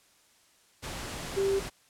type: tone in noise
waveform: sine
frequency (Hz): 391.7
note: G4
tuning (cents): -1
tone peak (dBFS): -24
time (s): 1.36-1.6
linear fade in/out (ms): 20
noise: pink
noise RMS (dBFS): -38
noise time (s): 0.82-1.7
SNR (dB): +11
effects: white hiss -63 dBFS RMS until 1.89 s + low-pass 10000 Hz 12 dB/octave